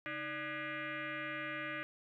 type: tone with frequency modulation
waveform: sine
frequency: 138.59 Hz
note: C#3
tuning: in tune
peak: -38 dBFS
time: 0.06-1.83 s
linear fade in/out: 0 ms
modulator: 450 Hz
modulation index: 5.1
effects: 13-bit